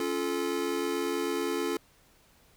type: chord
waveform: square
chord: Db augmented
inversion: none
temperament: just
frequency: 277.2 / 346.5 / 433.1 Hz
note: Db4 / F4 / A4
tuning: 0 / -14 / -27 cents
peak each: -35 / -33 / -33 dBFS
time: 0-1.77 s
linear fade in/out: 2 ms
effects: pink hiss -62 dBFS RMS until 2.56 s